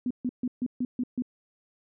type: tone bursts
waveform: sine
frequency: 248.8 Hz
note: B3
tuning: 13 cents sharp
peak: -25 dBFS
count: 7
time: 0.06-1.222 s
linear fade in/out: 2 ms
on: 46 ms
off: 140 ms
effects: none